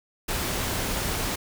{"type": "noise", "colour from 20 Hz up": "pink", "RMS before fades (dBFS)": -28, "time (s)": [0.28, 1.36], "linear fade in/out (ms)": 10, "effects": []}